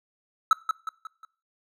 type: tone with echo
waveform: triangle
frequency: 1305 Hz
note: E6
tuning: 18 cents flat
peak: -12 dBFS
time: 0.51-0.53 s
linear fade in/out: 2 ms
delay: 180 ms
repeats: 4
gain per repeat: -7 dB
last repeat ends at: 1.25 s
effects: noise-tail reverb RT60 0.4 s tail -21 dB re dry